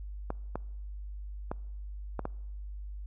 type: clicks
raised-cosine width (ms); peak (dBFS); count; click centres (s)
1; -19; 5; 0.304 / 0.556 / 1.515 / 2.193 / 2.254
effects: noise-tail reverb RT60 1.0 s tail -25 dB re dry + added 50 Hz sine -38 dBFS peak until 3.06 s